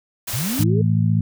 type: noise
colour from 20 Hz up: white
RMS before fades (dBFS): -27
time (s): 0.27-0.64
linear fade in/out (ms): 10
type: linear sweep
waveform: sine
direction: up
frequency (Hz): 96.5 to 448.1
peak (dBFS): -22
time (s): 0.33-0.82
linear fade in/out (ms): 10
type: harmonic tone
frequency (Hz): 55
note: A1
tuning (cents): 0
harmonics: 2 / 3 / 4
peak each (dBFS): -17 / -19 / -24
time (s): 0.59-1.21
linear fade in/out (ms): 5
effects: none